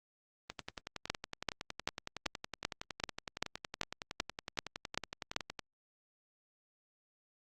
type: two click trains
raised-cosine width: 0.2 ms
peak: -14 / -22 dBFS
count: 12 / 56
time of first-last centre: 1.1-5.364 / 0.5-5.593 s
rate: 2.58 / 10.8 Hz
effects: Opus 32 kbps